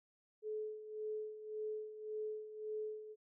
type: tone with tremolo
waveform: sine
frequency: 429.6 Hz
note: A4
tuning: 41 cents flat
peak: -38 dBFS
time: 0.42-3.16 s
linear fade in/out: 50 ms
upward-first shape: sine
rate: 1.8 Hz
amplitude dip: 70%
effects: none